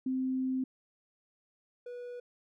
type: tone pair in turn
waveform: sine / triangle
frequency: 260 / 488.1 Hz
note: C4 / B4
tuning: -11 / -20 cents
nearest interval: major seventh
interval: 1091 cents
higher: second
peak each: -29 / -38 dBFS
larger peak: first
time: 0.06-0.64 / 1.86-2.2 s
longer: first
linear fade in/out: 5 ms
effects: none